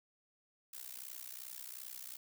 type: noise with amplitude modulation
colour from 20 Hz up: blue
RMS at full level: -44 dBFS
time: 0.73-2.17 s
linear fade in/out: 5 ms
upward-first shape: sine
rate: 62.7 Hz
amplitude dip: 95%
effects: none